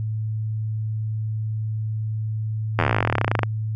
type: slowing click train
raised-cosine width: 0.5 ms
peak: -4 dBFS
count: 29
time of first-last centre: 2.79-3.432 s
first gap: 11 ms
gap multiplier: 1.05
effects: added 109 Hz sine -23 dBFS peak until 3.75 s